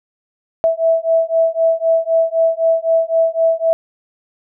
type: beating tone pair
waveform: sine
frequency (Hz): 654 / 657.9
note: E5 / E5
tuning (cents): -14 / -4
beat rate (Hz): 3.9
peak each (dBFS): -15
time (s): 0.64-3.73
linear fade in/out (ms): 0
effects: none